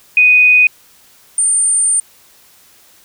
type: tone pair in turn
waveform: sine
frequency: 2489 / 8955 Hz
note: D#7 / C#9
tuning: 0 / +17 cents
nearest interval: octave + minor seventh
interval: 2217 cents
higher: second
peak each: -5 / -10 dBFS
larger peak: first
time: 0.17-0.67 / 1.38-2 s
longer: second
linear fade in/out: 2 ms
effects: white hiss -47 dBFS RMS until 3.04 s